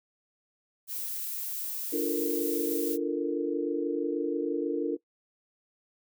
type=noise; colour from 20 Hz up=violet; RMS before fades=-35 dBFS; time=0.87-2.98 s; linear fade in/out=50 ms
type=chord; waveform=sine; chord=Bb major seventh; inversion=first; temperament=equal with one note detuned; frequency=293.7 / 344 / 440 / 466.2 Hz; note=D4 / F4 / A4 / Bb4; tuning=0 / -26 / 0 / 0 cents; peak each=-31 / -32 / -35 / -32 dBFS; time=1.92-4.97 s; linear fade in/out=20 ms
effects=noise-tail reverb RT60 0.1 s tail -20 dB re dry